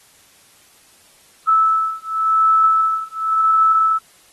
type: beating tone pair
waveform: sine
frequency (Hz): 1309 / 1309.92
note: E6 / E6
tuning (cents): -13 / -11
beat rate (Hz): 0.92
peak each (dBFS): -16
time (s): 1.47-3.99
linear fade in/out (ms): 20
effects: white hiss -51 dBFS RMS until 4.32 s + AAC 32 kbps